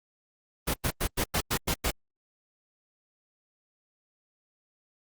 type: noise bursts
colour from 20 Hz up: pink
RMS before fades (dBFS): -27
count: 8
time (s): 0.67-1.91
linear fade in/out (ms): 10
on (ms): 71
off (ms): 96
effects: Opus 32 kbps